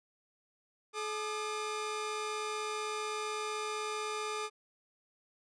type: tone pair together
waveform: sawtooth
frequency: 427.6 / 1207 Hz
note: A4 / D6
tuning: -49 / +47 cents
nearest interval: octave + tritone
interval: 1796 cents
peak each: -34 / -34 dBFS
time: 0.93-4.5 s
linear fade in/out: 50 ms
effects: resampled to 22050 Hz